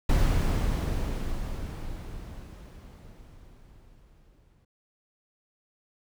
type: noise with exponential decay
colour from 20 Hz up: brown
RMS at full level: -21 dBFS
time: 0.09-4.65 s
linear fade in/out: 5 ms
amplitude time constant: 990 ms
effects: none